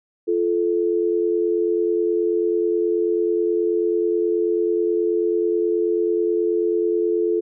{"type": "tone pair together", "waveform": "sine", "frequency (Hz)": [346.1, 435.4], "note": ["F4", "A4"], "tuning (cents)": [-16, -18], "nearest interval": "major third", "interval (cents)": 398, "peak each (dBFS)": [-20, -20], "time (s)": [0.27, 7.41], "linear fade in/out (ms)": 20, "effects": []}